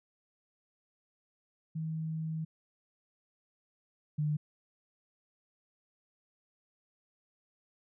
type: tone pair in turn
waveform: sine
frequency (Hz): 159.3 / 150.36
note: D#3 / D3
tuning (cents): +41 / +41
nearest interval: minor second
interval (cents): 100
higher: first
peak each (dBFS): -33 / -28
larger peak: second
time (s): 1.75-2.45 / 4.18-4.37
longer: first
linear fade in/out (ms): 10
effects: none

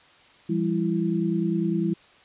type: tone cluster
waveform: sine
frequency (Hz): 169.6 / 199.6 / 332.9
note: E3 / G3 / E4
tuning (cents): +50 / +32 / +17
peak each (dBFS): -26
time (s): 0.49-1.94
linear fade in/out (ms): 10
effects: white hiss -54 dBFS RMS until 2.24 s + resampled to 8000 Hz

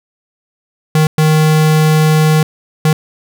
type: tone bursts at uneven times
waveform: square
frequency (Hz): 155.56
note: D#3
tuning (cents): 0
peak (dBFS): -8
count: 3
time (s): 0.95-1.07 / 1.18-2.43 / 2.85-2.93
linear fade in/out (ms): 2
effects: none

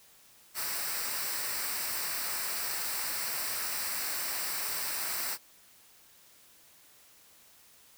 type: noise with comb filter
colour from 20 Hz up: white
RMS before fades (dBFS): -34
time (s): 0.54-5.38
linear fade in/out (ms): 50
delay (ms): 0.3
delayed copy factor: -0.6
effects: white hiss -59 dBFS RMS until 7.97 s

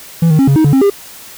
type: tone with pitch steps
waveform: triangle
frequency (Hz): 166.1 / 155.5 / 271.2 / 138 / 315.1 / 143.6 / 267.8 / 401.2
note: E3 / D#3 / C#4 / C#3 / D#4 / D3 / C4 / G4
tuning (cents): +13 / -1 / -38 / -7 / +22 / -39 / +40 / +40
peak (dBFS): -4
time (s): 0.22-0.9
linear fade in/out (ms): 5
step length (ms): 85
effects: white hiss -34 dBFS RMS until 1.37 s

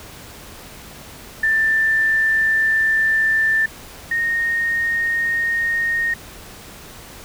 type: tone pair in turn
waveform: sine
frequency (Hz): 1776 / 1852.6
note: A6 / A#6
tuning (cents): +16 / -11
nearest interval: minor second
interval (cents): 73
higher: second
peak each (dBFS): -14 / -17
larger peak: first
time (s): 1.43-3.66 / 4.11-6.14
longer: first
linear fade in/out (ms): 5
effects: pink hiss -39 dBFS RMS until 7.24 s

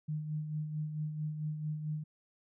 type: tone with tremolo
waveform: sine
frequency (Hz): 152.9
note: D#3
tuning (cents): -30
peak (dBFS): -32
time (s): 0.08-2.04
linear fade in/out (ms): 10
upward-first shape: sine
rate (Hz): 4.5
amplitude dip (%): 50
effects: none

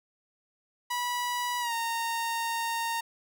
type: tone with pitch glide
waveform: sawtooth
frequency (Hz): 977 to 922.2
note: B5 to A#5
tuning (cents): -19 to -19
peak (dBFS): -25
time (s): 0.9-3.01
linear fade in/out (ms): 10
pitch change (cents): -100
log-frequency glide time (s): 1.6-1.73
effects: none

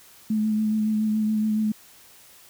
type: tone with vibrato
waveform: sine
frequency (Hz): 215.5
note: A3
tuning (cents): -36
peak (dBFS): -20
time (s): 0.3-1.72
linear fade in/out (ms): 5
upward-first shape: sine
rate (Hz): 7.1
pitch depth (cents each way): 20
effects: white hiss -51 dBFS RMS until 2.49 s

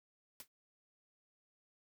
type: noise with exponential decay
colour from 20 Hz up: white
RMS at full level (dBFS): -45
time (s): 0.4-0.48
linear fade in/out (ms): 1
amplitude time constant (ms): 16
effects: none

